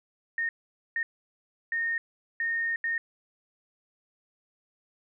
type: tone bursts at uneven times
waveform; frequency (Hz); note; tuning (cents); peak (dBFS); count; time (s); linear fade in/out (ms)
sine; 1840; A#6; -23; -26; 5; 0.38-0.49 / 0.96-1.03 / 1.72-1.98 / 2.4-2.76 / 2.84-2.98; 2
effects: none